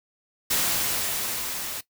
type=noise with level ramp; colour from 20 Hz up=white; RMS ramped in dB=-23 to -33 dBFS; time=0.5-1.81 s; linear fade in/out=10 ms; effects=noise-tail reverb RT60 0.1 s tail -17 dB re dry